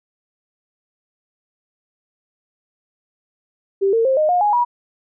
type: tone with pitch steps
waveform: sine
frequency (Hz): 392 / 455.5 / 529.3 / 615.1 / 714.8 / 830.6 / 965.2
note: G4 / A#4 / C5 / D#5 / F5 / G#5 / B5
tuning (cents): 0 / -40 / +20 / -20 / +40 / 0 / -40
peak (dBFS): -13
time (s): 3.81-4.65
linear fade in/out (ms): 20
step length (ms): 120
effects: none